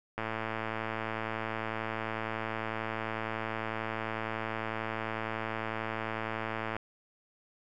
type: click train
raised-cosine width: 0.5 ms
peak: -19 dBFS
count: 732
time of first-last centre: 0.18-6.766 s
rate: 111 Hz
effects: none